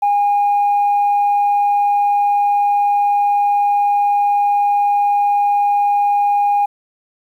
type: tone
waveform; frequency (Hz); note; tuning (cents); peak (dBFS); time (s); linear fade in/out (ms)
sine; 816; G#5; -31; -10; 0.02-6.66; 10
effects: tanh soft clip ceiling -9 dBFS + 8-bit